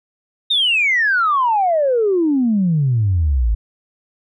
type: exponential sweep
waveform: sine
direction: down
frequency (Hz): 3744 to 51.3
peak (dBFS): -12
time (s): 0.5-3.55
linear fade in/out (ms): 10
effects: tanh soft clip ceiling -8 dBFS